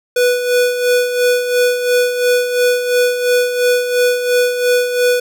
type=tone with tremolo; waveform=square; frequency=492.4 Hz; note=B4; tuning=5 cents flat; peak=-10 dBFS; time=0.16-5.2 s; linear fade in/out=5 ms; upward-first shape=sine; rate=2.9 Hz; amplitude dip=60%; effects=none